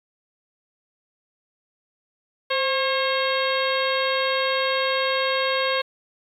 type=harmonic tone with a mistuned harmonic; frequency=540 Hz; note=C#5; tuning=45 cents flat; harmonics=1 / 2 / 3 / 4 / 5 / 6 / 7 / 8; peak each=-24 / -27 / -29 / -30 / -31 / -32 / -32 / -33 dBFS; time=2.5-5.82 s; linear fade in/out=10 ms; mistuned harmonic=1; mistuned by=-51 cents; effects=9-bit